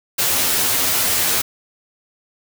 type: noise with comb filter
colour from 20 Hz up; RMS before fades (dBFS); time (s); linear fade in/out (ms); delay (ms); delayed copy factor
white; -18; 0.18-1.42; 10; 11; +0.6
effects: none